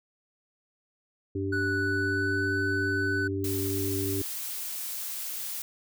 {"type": "harmonic tone", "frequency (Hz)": 97.4, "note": "G2", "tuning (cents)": -11, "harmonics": [1, 3, 4], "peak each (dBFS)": [-32, -32, -32], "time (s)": [1.35, 4.22], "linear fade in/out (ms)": 5}
{"type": "tone with pitch glide", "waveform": "triangle", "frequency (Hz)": [1480, 1498.9], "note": ["F#6", "F#6"], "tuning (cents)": [0, 22], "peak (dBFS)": -26, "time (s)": [1.52, 3.28], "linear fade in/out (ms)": 10, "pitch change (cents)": 22, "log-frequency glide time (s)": [1.7, 2.5]}
{"type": "noise", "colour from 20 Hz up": "blue", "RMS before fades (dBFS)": -35, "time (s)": [3.44, 5.62], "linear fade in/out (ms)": 2}
{"effects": []}